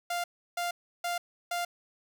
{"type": "tone bursts", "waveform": "sawtooth", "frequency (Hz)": 698, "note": "F5", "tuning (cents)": -1, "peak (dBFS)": -26, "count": 4, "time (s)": [0.1, 1.65], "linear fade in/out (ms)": 5, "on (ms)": 140, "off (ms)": 330, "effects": []}